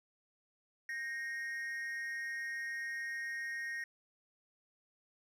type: tone with amplitude modulation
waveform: triangle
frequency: 1864.7 Hz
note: A#6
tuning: in tune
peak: -33 dBFS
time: 0.89-3.84 s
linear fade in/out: 2 ms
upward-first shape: sine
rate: 273 Hz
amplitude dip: 65%
effects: none